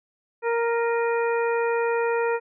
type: harmonic tone with a mistuned harmonic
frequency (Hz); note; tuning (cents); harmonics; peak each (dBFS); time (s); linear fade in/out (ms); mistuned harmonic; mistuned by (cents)
466.2; A#4; 0; 1 / 2 / 3 / 4 / 5; -22 / -28 / -32 / -34 / -36; 0.42-2.4; 50; 5; +70
effects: none